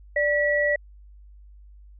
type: tone pair together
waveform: sine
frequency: 587.3 / 1938.1 Hz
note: D5 / B6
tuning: 0 / -33 cents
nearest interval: octave + major sixth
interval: 2067 cents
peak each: -22 dBFS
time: 0.16-0.76 s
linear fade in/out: 5 ms
effects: added 50 Hz sine -45 dBFS peak until 1.99 s